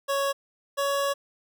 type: tone pair in turn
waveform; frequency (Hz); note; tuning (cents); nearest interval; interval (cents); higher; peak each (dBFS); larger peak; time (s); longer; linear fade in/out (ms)
25% pulse; 555 / 559.8; C#5 / C#5; +2 / +17; unison; 15; second; -20; neither; 0.08-0.33 / 0.77-1.14; second; 20
effects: none